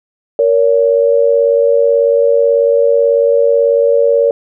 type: tone pair together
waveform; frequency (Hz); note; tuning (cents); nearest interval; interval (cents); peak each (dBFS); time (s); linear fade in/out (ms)
sine; 466.8 / 565; A#4 / C#5; +2 / +33; minor third; 331; -10; 0.39-4.31; 2
effects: none